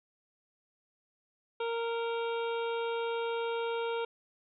harmonic tone, 463.4 Hz, A#4, 10 cents flat, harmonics 1 / 2 / 3 / 5 / 6 / 7 / 8, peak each -32 / -38 / -42 / -46 / -48 / -49 / -50 dBFS, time 1.6-4.05 s, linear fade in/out 5 ms, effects none

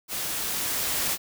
white noise with level ramp, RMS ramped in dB -31 to -26 dBFS, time 0.08-1.18 s, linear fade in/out 50 ms, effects none

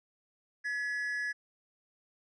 triangle tone pair together, 1693.2 / 1955 Hz, G#6 / B6, +33 / -18 cents, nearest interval major second, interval 249 cents, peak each -31 / -37 dBFS, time 0.64-1.33 s, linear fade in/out 20 ms, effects resampled to 22050 Hz

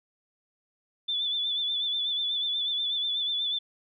sine tone with vibrato, 3493 Hz, A7, 13 cents flat, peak -26 dBFS, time 1.08-3.59 s, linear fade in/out 10 ms, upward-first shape sine, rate 8.2 Hz, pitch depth 47 cents each way, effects none

